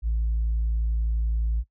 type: tone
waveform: sine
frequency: 55.8 Hz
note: A1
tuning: 25 cents sharp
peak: -20 dBFS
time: 0.02-1.64 s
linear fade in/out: 50 ms
effects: noise-tail reverb RT60 0.1 s tail -19 dB re dry + tanh soft clip ceiling -19 dBFS